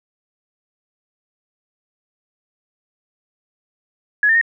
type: tone with pitch steps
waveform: sine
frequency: 1684 / 1803 / 1853 Hz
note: G#6 / A6 / A#6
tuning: +24 / +42 / -11 cents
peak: -11 dBFS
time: 4.23-4.413 s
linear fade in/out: 2 ms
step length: 61 ms
effects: none